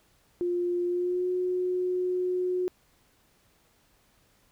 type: tone with pitch glide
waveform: sine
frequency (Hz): 352.1 to 363.7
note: F4 to F#4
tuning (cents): +14 to -30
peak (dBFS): -25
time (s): 0.41-2.68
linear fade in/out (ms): 0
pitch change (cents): +56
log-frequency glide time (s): 0.87-1.29
effects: pink hiss -65 dBFS RMS until 4.51 s